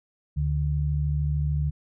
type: tone pair together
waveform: sine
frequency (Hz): 73.42 / 146.83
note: D2 / D3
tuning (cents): 0 / 0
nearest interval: octave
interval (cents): 1200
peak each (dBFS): -25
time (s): 0.36-1.71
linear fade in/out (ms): 20
effects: none